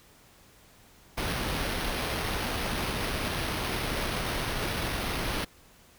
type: noise with sample-and-hold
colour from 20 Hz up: pink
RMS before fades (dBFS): -31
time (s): 1.17-5.45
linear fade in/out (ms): 10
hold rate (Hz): 7350
effects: pink hiss -57 dBFS RMS until 5.98 s